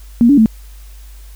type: tone with pitch steps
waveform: sine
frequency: 235.7 / 285 / 220.7 Hz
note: A#3 / C#4 / A3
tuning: +19 / +48 / +5 cents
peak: -5 dBFS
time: 0.21-0.459 s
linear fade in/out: 0 ms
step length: 83 ms
effects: added 50 Hz sine -33 dBFS peak until 1.35 s + white hiss -47 dBFS RMS until 1.35 s